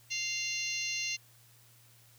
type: harmonic tone with a mistuned harmonic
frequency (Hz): 698.5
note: F5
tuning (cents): 0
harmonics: 3 / 4 / 5 / 6 / 7 / 8 / 9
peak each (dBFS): -41 / -36 / -47 / -39 / -47 / -42 / -40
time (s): 0.1-1.17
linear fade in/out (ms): 20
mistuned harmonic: 4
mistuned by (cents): -16
effects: added 117 Hz sine -62 dBFS peak until 2.18 s + white hiss -62 dBFS RMS until 2.18 s